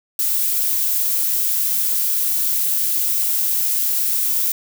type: noise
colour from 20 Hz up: violet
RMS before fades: -19 dBFS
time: 0.19-4.52 s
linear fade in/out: 2 ms
effects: none